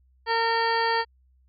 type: harmonic tone with a mistuned harmonic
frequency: 457.6 Hz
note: A#4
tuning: 32 cents flat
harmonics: 1 / 2 / 3 / 4 / 5 / 6 / 7 / 9 / 10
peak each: -28 / -24 / -33 / -28 / -39 / -41 / -38 / -43 / -33 dBFS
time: 0.26-1.05 s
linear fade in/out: 50 ms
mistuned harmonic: 7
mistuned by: +19 cents
effects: added 64 Hz sine -58 dBFS peak until 1.48 s